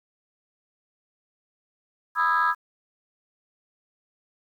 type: chord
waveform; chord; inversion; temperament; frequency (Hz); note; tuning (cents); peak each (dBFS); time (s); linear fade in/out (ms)
sine; E major seventh; second; just; 988.9 / 1236.1 / 1318.5 / 1648.1; B5 / D#6 / E6 / G#6; +2 / -12 / 0 / -14; -24; 2.15-2.55; 50
effects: tanh soft clip ceiling -12 dBFS + 9-bit